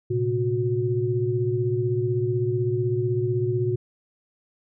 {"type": "tone cluster", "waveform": "sine", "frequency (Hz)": [114.7, 130.6, 364.7], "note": ["A#2", "C3", "F#4"], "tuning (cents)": [-28, -3, -25], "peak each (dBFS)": [-25, -28, -24], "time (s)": [0.1, 3.76], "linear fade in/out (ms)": 10, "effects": []}